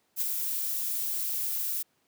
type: noise with ADSR envelope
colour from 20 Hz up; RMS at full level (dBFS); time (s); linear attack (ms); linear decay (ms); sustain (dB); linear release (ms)
violet; -27; 0.16-1.83; 52; 18; -4; 15
effects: pink hiss -71 dBFS RMS until 2.07 s + high-pass 150 Hz 12 dB/octave